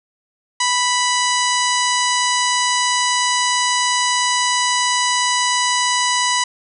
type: harmonic tone with a mistuned harmonic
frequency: 987 Hz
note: B5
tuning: 1 cent flat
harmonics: 1 / 2 / 3 / 4 / 5 / 6 / 7 / 8 / 9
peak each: -19 / -22 / -24 / -25 / -26 / -27 / -27 / -28 / -29 dBFS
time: 0.6-6.44 s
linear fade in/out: 5 ms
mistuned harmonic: 7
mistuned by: -61 cents
effects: none

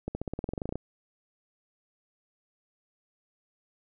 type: accelerating click train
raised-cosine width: 2 ms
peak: -19 dBFS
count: 15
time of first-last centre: 0.08-0.756 s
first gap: 70 ms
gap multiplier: 0.94
effects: none

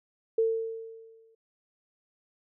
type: tone with exponential decay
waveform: sine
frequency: 450.1 Hz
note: A4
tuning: 39 cents sharp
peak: -20 dBFS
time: 0.38-1.35 s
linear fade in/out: 5 ms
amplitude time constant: 210 ms
effects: none

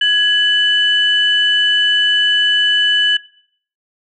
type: tone pair together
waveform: sine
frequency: 1671 / 2986 Hz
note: G#6 / F#7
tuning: +10 / +15 cents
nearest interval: minor seventh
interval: 1005 cents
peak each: -15 / -12 dBFS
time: 0.01-3.17 s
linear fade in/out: 5 ms
effects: noise-tail reverb RT60 0.6 s tail -21 dB re dry + tanh soft clip ceiling -3 dBFS

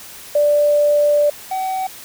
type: tone pair in turn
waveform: sine / triangle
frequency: 587.3 / 757.2 Hz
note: D5 / F#5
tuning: 0 / +40 cents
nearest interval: major third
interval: 440 cents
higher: second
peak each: -11 / -17 dBFS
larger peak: first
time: 0.35-1.3 / 1.51-1.87 s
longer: first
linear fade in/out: 5 ms
effects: white hiss -37 dBFS RMS until 2.04 s

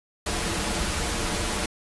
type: noise with comb filter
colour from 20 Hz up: pink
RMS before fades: -27 dBFS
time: 0.26-1.66 s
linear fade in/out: 5 ms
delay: 7.6 ms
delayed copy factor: -0.6
effects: resampled to 24000 Hz

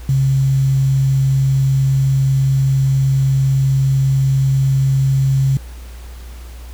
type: tone with quantisation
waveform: sine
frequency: 134.9 Hz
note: C#3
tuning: 47 cents flat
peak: -11 dBFS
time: 0.09-5.57 s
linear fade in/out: 2 ms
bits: 6
effects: added 60 Hz sine -30 dBFS peak until 6.73 s + pink hiss -43 dBFS RMS until 6.73 s

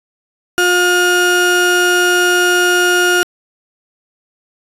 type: tone pair together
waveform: 35% pulse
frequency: 357 / 1428 Hz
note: F4 / F6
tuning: +38 / +38 cents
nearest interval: 2 octaves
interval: 2400 cents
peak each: -12 dBFS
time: 0.58-3.23 s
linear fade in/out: 0 ms
effects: resampled to 32000 Hz

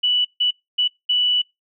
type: tone bursts at uneven times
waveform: sine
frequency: 2960 Hz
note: F#7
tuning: in tune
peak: -15 dBFS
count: 4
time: 0.03-0.25 / 0.4-0.51 / 0.78-0.88 / 1.09-1.42 s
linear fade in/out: 10 ms
effects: noise-tail reverb RT60 0.2 s tail -25 dB re dry

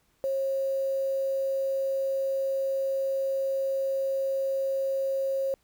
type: tone with quantisation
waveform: sine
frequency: 540 Hz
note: C#5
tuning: 45 cents flat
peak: -25 dBFS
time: 0.24-5.54 s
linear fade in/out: 0 ms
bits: 8
effects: pink hiss -69 dBFS RMS until 5.63 s

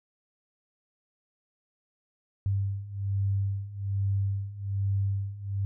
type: beating tone pair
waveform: sine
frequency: 98 / 99.2 Hz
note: G2 / G2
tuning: 0 / +21 cents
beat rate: 1.2 Hz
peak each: -31 / -28 dBFS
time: 2.46-5.65 s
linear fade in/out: 0 ms
effects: none

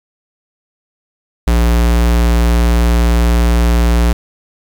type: tone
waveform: square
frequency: 58.7 Hz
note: A#1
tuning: 13 cents sharp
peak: -9 dBFS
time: 1.47-4.13 s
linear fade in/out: 5 ms
effects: 7-bit

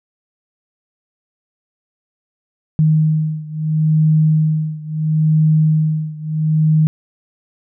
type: beating tone pair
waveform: sine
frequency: 155.56 / 156.3 Hz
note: D#3 / D#3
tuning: 0 / +8 cents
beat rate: 0.74 Hz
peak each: -14 / -16 dBFS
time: 2.79-6.87 s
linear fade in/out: 0 ms
effects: none

